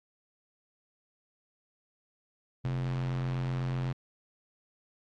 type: tone with high-pass filter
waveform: square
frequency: 44.01 Hz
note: F1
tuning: 14 cents sharp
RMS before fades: -32 dBFS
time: 2.64-3.93 s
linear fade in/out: 10 ms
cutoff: 110 Hz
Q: 7.2
effects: low-pass 4000 Hz 12 dB/octave + AAC 32 kbps